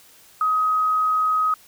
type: tone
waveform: sine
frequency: 1262 Hz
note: D#6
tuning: 24 cents sharp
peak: -17 dBFS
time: 0.41-1.54 s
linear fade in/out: 2 ms
effects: white hiss -51 dBFS RMS until 1.67 s